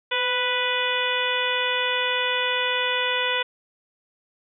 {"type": "harmonic tone with a mistuned harmonic", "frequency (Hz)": 493.9, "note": "B4", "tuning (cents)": 0, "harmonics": [1, 2, 3, 4, 5, 6, 7], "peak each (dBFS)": [-29, -29, -29, -29, -29, -29, -29], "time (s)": [0.11, 3.43], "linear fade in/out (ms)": 10, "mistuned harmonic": 1, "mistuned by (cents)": 33, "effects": []}